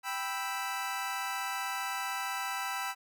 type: chord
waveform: 25% pulse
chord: E minor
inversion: first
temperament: equal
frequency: 784 / 987.8 / 1318.5 Hz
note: G5 / B5 / E6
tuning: 0 / 0 / 0 cents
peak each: -34 dBFS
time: 0.03-2.95 s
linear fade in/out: 50 ms
effects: none